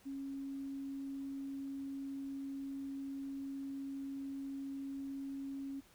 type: tone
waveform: sine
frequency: 274.1 Hz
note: C#4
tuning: 19 cents flat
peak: -40 dBFS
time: 0.05-5.81 s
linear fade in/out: 20 ms
effects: pink hiss -65 dBFS RMS until 5.94 s